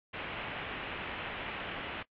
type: low-pass noise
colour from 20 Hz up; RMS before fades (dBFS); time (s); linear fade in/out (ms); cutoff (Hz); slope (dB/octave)
white; -41; 0.13-2.03; 10; 3000; 48
effects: noise-tail reverb RT60 0.1 s tail -23 dB re dry + AAC 32 kbps